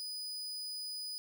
40% pulse tone, 4970 Hz, D#8, 3 cents flat, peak -38 dBFS, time 0-1.18 s, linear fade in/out 0 ms, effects none

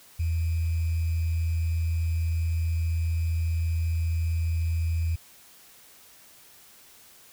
sine tone with sample-and-hold, 82.41 Hz, E2, in tune, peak -23 dBFS, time 0.19-5.16 s, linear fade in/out 10 ms, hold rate 2450 Hz, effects white hiss -53 dBFS RMS until 7.32 s

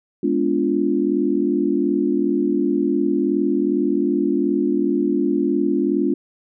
sine chord, G# diminished seventh, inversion none, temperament equal with one note detuned, 207.7 / 246.9 / 289.6 / 349.2 Hz, G#3 / B3 / D4 / F4, 0 / 0 / -24 / 0 cents, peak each -24 / -24 / -20 / -21 dBFS, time 0.23-6.14 s, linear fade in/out 5 ms, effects none

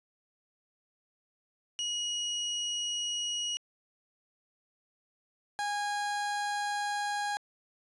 30% pulse tone pair in turn, 2900 / 821.3 Hz, F#7 / G#5, -35 / -20 cents, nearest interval octave + minor seventh, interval 2185 cents, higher first, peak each -28 / -28 dBFS, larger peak neither, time 1.79-3.57 / 5.59-7.37 s, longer neither, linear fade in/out 0 ms, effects resampled to 22050 Hz

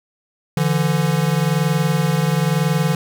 square tone pair together, 147.02 / 168 Hz, D3 / E3, +2 / +33 cents, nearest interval major second, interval 231 cents, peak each -19 dBFS, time 0.57-2.95 s, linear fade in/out 2 ms, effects none

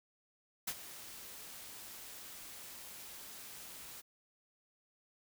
white noise with ADSR envelope, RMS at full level -36 dBFS, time 0.67-4.02 s, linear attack 10 ms, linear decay 56 ms, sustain -14 dB, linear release 23 ms, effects none

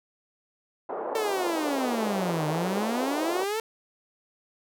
pink band-pass noise, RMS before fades -32 dBFS, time 0.89-3.44 s, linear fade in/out 5 ms, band 390 to 960 Hz, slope 24 dB/octave
sawtooth exponential two-way sweep, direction down then up, 455.1 to 150.5 to 455.1 Hz, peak -23 dBFS, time 1.15-3.6 s, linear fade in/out 2 ms, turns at 2.47 s
effects none

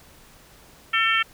harmonic tone, 448.7 Hz, A4, 34 cents sharp, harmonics 3 / 4 / 5 / 6 / 7, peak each -23 / -24 / -25 / -26 / -26 dBFS, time 0.93-1.23 s, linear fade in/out 10 ms, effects pink hiss -51 dBFS RMS until 1.33 s

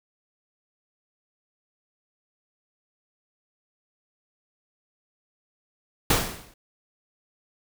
pink noise with exponential decay, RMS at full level -17 dBFS, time 6.1-6.54 s, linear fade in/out 5 ms, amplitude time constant 94 ms, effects none

